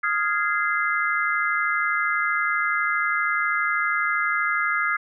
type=chord; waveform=sine; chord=F minor seventh; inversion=third; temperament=equal with one note detuned; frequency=1244.5 / 1396.9 / 1661.2 / 2069 Hz; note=Eb6 / F6 / Ab6 / C7; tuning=0 / 0 / 0 / -20 cents; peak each=-26 dBFS; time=0.03-4.97 s; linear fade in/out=10 ms; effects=none